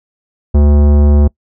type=tone with tanh clipping; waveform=sine; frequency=72.9 Hz; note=D2; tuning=12 cents flat; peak=-7 dBFS; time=0.54-1.28 s; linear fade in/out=10 ms; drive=17 dB; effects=noise-tail reverb RT60 0.1 s tail -25 dB re dry